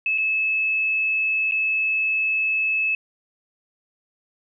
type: tone with dropouts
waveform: sine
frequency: 2600 Hz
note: E7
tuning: 24 cents flat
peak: -19 dBFS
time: 0.06-2.95 s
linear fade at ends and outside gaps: 2 ms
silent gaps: 0.178-0.182 / 1.512-1.52 s
effects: none